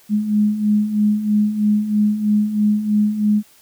sine beating tone pair, 207.7 / 210.8 Hz, G#3 / G#3, 0 / +26 cents, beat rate 3.1 Hz, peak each -21 / -15 dBFS, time 0.09-3.43 s, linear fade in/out 50 ms, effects white hiss -51 dBFS RMS until 3.61 s

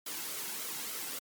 white noise with flanger, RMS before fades -39 dBFS, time 0.06-1.19 s, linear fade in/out 5 ms, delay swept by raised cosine 1.1 to 1.72 ms, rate 3.5 Hz, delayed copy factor -0.5, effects high-pass 150 Hz 12 dB/octave + MP3 96 kbps

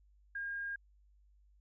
sine tone, 1618 Hz, G#6, 46 cents flat, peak -37 dBFS, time 0.35-0.76 s, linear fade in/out 5 ms, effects added 50 Hz sine -63 dBFS peak until 1.6 s

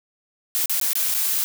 blue noise with dropouts, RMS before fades -22 dBFS, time 0.55-1.44 s, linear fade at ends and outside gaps 0 ms, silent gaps 0.658-0.696 / 0.799-0.813 / 0.932-0.954 / 1.141-1.147 s, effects none

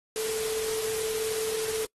sine tone in noise, 440 Hz, A4, in tune, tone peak -29 dBFS, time 0.16-1.85 s, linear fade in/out 0 ms, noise white, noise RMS -34 dBFS, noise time 0.16-1.85 s, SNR +2 dB, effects noise-tail reverb RT60 0.1 s tail -23 dB re dry + AAC 32 kbps

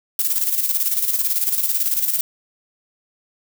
violet noise with tremolo, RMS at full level -18 dBFS, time 0.19-2.21 s, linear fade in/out 2 ms, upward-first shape square, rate 18 Hz, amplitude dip 55%, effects none

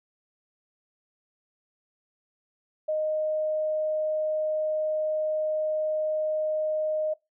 sine tone, 619 Hz, D#5, 9 cents flat, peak -24 dBFS, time 2.88-7.14 s, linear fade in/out 10 ms, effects noise-tail reverb RT60 0.2 s tail -22 dB re dry

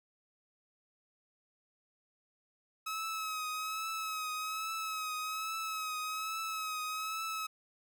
sawtooth tone with vibrato, 1282 Hz, E6, 49 cents flat, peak -32 dBFS, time 2.86-7.47 s, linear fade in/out 10 ms, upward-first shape triangle, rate 1.2 Hz, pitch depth 45 cents each way, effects none

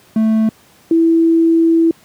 triangle / sine tone pair in turn, 220 / 329.6 Hz, A3 / E4, 0 / 0 cents, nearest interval perfect fifth, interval 700 cents, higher second, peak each -8 dBFS, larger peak neither, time 0.16-0.49 / 0.91-1.91 s, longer second, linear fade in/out 2 ms, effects pink hiss -48 dBFS RMS until 2.04 s + high-pass 100 Hz 12 dB/octave

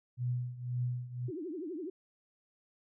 sine tone with tremolo, 123.47 Hz, B2, in tune, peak -29 dBFS, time 0.17-1.31 s, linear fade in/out 50 ms, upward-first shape triangle, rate 1.9 Hz, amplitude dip 85%
sine tone with vibrato, 334.5 Hz, E4, 25 cents sharp, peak -37 dBFS, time 1.28-1.9 s, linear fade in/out 5 ms, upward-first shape triangle, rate 12 Hz, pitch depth 280 cents each way
effects none

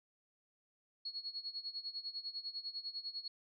sine tone with tremolo, 4340 Hz, C#8, 37 cents flat, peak -38 dBFS, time 1.05-3.28 s, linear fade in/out 5 ms, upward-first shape sine, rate 10 Hz, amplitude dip 85%, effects none

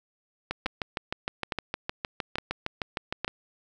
two click trains, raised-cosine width 0.3 ms, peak -12 / -13 dBFS, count 4 / 19, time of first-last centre 0.66-3.246 / 0.51-3.279 s, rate 1.16 / 6.5 Hz, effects none

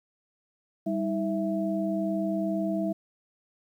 sine tone cluster, 196.6 / 318.9 / 661 Hz, G3 / D#4 / E5, +5 / +43 / +5 cents, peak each -29 / -30 / -31 dBFS, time 0.86-2.93 s, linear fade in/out 10 ms, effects 10-bit

